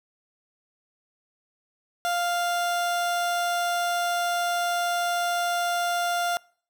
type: tone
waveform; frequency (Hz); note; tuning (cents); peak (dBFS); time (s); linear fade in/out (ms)
30% pulse; 698.5; F5; 0; -21; 2.05-6.37; 0
effects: noise-tail reverb RT60 0.5 s tail -25 dB re dry